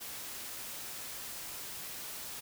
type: noise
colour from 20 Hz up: white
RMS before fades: -43 dBFS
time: 0-2.41 s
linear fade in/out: 20 ms
effects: none